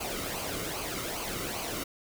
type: noise with flanger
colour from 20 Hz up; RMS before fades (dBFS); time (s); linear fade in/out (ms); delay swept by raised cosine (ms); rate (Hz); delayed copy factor
pink; -35; 0-1.84; 10; 0.54 to 1.21; 2.5; -0.6
effects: none